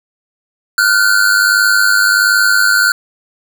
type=tone pair together; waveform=square; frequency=1412 / 1513.4 Hz; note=F6 / F#6; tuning=+19 / +39 cents; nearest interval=minor second; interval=120 cents; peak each=-12 dBFS; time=0.78-2.92 s; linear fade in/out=2 ms; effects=none